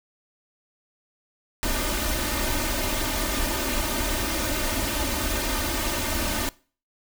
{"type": "noise with comb filter", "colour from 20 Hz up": "pink", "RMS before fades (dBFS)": -26, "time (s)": [1.63, 6.49], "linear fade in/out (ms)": 0, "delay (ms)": 3.3, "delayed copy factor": 1, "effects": ["noise-tail reverb RT60 0.4 s tail -22 dB re dry"]}